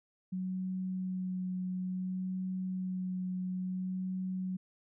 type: tone with vibrato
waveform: sine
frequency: 185 Hz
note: F#3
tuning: in tune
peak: -33 dBFS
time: 0.32-4.57 s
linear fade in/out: 10 ms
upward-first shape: sine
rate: 0.58 Hz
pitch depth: 12 cents each way
effects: none